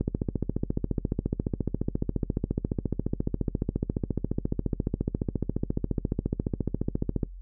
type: click train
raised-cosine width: 3 ms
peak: -13 dBFS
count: 105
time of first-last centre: 0.01-7.232 s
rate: 14.4 Hz
effects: noise-tail reverb RT60 0.1 s tail -20 dB re dry + added 44 Hz sine -39 dBFS peak until 7.41 s